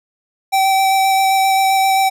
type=tone with vibrato; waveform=square; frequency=772 Hz; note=G5; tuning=27 cents flat; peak=-12 dBFS; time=0.52-2.1 s; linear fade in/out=20 ms; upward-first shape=square; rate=7.6 Hz; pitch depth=9 cents each way; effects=none